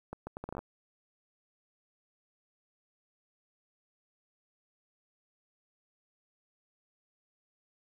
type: accelerating click train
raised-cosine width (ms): 1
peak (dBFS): -25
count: 10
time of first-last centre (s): 0.13-0.591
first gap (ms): 140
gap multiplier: 0.71
effects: 10-bit